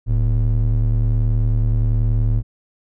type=ring-modulated tone; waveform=triangle; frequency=75.7 Hz; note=D#2; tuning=47 cents flat; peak=-9 dBFS; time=0.06-2.43 s; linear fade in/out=50 ms; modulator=35.1 Hz; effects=none